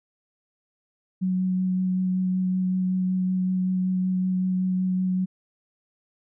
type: tone with vibrato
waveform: sine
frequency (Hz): 185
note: F#3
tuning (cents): 0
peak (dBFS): -21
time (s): 1.21-5.26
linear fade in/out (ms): 20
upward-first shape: sine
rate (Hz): 5.3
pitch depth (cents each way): 10
effects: none